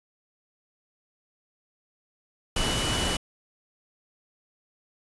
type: tone in noise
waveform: sine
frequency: 2958 Hz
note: F#7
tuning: 1 cent flat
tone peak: -31 dBFS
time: 2.56-3.17 s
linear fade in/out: 5 ms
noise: pink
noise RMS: -27 dBFS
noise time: 2.56-3.17 s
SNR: -7 dB
effects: resampled to 24000 Hz